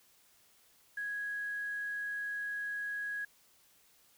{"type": "tone with quantisation", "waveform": "sine", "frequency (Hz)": 1661.2, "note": "G#6", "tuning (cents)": 0, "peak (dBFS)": -35, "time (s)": [0.97, 3.25], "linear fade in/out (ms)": 5, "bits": 10, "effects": ["white hiss -66 dBFS RMS until 4.17 s"]}